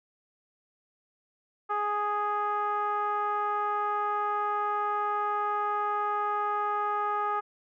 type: tone with low-pass filter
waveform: 10% pulse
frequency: 415.1 Hz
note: G#4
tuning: 1 cent flat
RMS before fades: -29 dBFS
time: 1.69-7.41 s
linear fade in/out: 20 ms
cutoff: 1100 Hz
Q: 6.5
effects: none